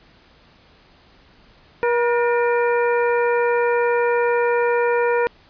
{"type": "harmonic tone with a mistuned harmonic", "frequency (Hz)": 477.6, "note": "A#4", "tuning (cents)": 42, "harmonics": [1, 2, 3, 4, 5], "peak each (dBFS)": [-17, -23, -27, -29, -31], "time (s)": [1.83, 5.27], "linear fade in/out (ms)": 0, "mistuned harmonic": 4, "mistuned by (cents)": -82, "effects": ["pink hiss -52 dBFS RMS until 5.49 s", "resampled to 11025 Hz"]}